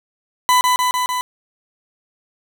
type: tone with echo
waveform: 40% pulse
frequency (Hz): 999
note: B5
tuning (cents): +20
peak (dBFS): -10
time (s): 0.49-0.61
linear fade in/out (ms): 0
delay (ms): 150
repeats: 4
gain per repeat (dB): -2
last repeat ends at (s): 1.21
effects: none